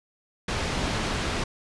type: low-pass noise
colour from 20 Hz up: pink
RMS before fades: -28 dBFS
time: 0.48-1.44 s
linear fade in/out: 5 ms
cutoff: 5200 Hz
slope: 12 dB/octave
effects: resampled to 24000 Hz